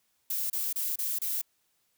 violet noise bursts, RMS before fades -31 dBFS, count 5, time 0.3-1.416 s, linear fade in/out 5 ms, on 200 ms, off 29 ms, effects white hiss -73 dBFS RMS until 1.97 s

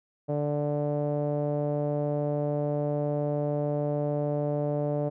sawtooth tone with low-pass filter, 146.83 Hz, D3, in tune, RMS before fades -28 dBFS, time 0.28-5.1 s, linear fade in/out 20 ms, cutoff 590 Hz, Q 3.9, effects none

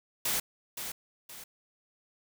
white noise with echo, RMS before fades -30 dBFS, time 0.25-0.4 s, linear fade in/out 5 ms, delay 520 ms, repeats 2, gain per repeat -8 dB, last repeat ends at 1.44 s, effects none

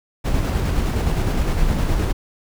brown noise with tremolo, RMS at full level -18 dBFS, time 0.24-2.13 s, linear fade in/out 20 ms, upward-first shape square, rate 9.7 Hz, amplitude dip 25%, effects none

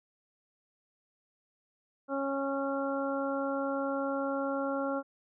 harmonic tone, 274.9 Hz, C#4, 14 cents flat, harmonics 1 / 2 / 3 / 4 / 5, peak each -34 / -33 / -40 / -42 / -38 dBFS, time 2.08-5.03 s, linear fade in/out 50 ms, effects none

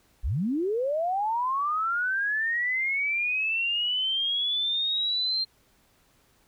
sine linear sweep, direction up, 37.71 to 4186 Hz, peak -24 dBFS, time 0.23-5.45 s, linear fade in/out 20 ms, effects pink hiss -64 dBFS RMS until 6.47 s

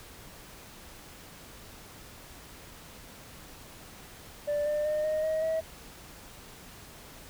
sine tone with pitch steps, 587.3 / 597.9 / 608.7 / 619.7 / 630.9 / 642.3 Hz, D5 / D5 / D#5 / D#5 / D#5 / E5, 0 / +31 / -38 / -7 / +24 / -45 cents, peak -24 dBFS, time 4.47-5.61 s, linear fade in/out 20 ms, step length 190 ms, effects tanh soft clip ceiling -25 dBFS + pink hiss -49 dBFS RMS until 7.29 s

